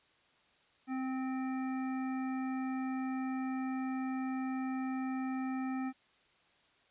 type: harmonic tone with a mistuned harmonic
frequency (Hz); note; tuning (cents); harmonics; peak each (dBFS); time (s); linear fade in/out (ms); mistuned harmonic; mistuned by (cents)
261.6; C4; 0; 1 / 3 / 5 / 7 / 9; -34 / -44 / -48 / -51 / -53; 0.87-5.93; 50; 5; -22
effects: white hiss -68 dBFS RMS until 6.9 s + resampled to 8000 Hz